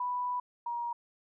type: tone pair in turn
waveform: sine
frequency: 987.8 / 948.4 Hz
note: B5 / A#5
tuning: 0 / +30 cents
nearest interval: minor second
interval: 70 cents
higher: first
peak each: -30 / -32 dBFS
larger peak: first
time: 0-0.4 / 0.66-0.93 s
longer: first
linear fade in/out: 5 ms
effects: none

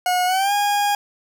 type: tone with pitch glide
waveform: 40% pulse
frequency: 725 to 818.5 Hz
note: F#5 to G#5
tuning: -35 to -25 cents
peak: -16 dBFS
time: 0.06-0.95 s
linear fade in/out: 2 ms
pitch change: +210 cents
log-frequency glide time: 0.26-0.53 s
effects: none

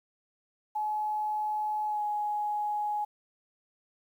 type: tone with pitch glide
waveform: sine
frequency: 850 to 836.8 Hz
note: G#5 to G#5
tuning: +40 to +13 cents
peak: -28 dBFS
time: 0.75-3.05 s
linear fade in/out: 10 ms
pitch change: -27 cents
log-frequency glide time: 1.85-2.03 s
effects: 10-bit

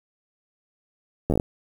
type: slowing click train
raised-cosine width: 2 ms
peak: -9 dBFS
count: 7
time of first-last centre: 1.3-1.399 s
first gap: 11 ms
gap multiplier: 1.16
effects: 7-bit

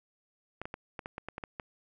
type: clicks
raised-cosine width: 0.5 ms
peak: -23 dBFS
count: 10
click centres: 0.616 / 0.655 / 0.741 / 0.992 / 1.059 / 1.181 / 1.286 / 1.381 / 1.438 / 1.598 s
effects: none

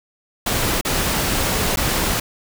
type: noise with dropouts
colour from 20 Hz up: pink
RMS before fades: -20 dBFS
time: 0.46-2.2 s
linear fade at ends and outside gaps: 5 ms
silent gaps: 0.812-0.849 / 1.76-1.771 s
effects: none

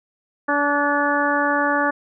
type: harmonic tone with a mistuned harmonic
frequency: 288 Hz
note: D4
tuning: 34 cents flat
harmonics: 1 / 2 / 3 / 4 / 5 / 6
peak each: -24 / -24 / -24 / -24 / -24 / -24 dBFS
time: 0.48-1.91 s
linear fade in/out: 10 ms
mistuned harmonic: 5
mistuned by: +27 cents
effects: none

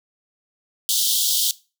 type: high-pass noise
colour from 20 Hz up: pink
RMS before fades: -20 dBFS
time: 0.89-1.51 s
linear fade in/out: 0 ms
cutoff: 3100 Hz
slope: 96 dB/octave
effects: noise-tail reverb RT60 0.3 s tail -19 dB re dry

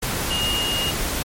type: tone in noise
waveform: sine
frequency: 2852 Hz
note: F7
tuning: 36 cents sharp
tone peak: -22 dBFS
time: 0.3-0.91 s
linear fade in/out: 10 ms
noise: pink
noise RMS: -25 dBFS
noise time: 0.02-1.23 s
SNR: 0 dB
effects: MP3 64 kbps

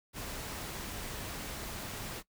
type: noise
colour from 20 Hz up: pink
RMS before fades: -41 dBFS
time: 0.13-2.23 s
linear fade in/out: 50 ms
effects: noise-tail reverb RT60 0.1 s tail -19 dB re dry

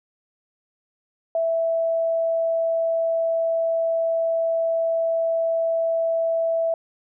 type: tone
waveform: sine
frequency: 659.3 Hz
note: E5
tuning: in tune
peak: -19 dBFS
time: 1.35-6.74 s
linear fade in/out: 2 ms
effects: none

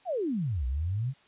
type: exponential two-way sweep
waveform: sine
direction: down then up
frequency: 793 to 60 to 141.6 Hz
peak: -27 dBFS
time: 0.05-1.14 s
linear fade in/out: 50 ms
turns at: 0.66 s
effects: white hiss -61 dBFS RMS until 1.27 s + resampled to 8000 Hz

